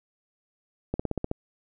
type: slowing click train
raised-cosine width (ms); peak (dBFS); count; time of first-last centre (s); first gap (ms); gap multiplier
2; -14; 7; 0.94-1.314; 55; 1.05
effects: none